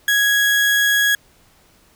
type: tone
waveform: 35% pulse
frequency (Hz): 1661.2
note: G#6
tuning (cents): 0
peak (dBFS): -12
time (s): 0.08-1.15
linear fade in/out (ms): 2
effects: pink hiss -54 dBFS RMS until 1.95 s